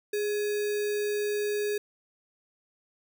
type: tone with sample-and-hold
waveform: sine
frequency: 415.3 Hz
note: G#4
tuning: in tune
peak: -26 dBFS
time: 0.13-1.78 s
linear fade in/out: 5 ms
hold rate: 2100 Hz
effects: none